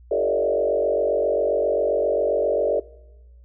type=tone with frequency modulation; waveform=sine; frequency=512 Hz; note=C5; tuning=38 cents flat; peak=-18 dBFS; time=0.11-2.8 s; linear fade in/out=5 ms; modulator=47.5 Hz; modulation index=2.6; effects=noise-tail reverb RT60 1.0 s tail -21 dB re dry + added 60 Hz sine -45 dBFS peak until 3.44 s